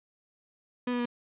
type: tone with pitch steps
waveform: 35% pulse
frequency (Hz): 246.9 / 243.8 / 240.7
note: B3 / B3 / B3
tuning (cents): 0 / -22 / -44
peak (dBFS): -26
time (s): 0.87-1.056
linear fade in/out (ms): 5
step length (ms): 62
effects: resampled to 8000 Hz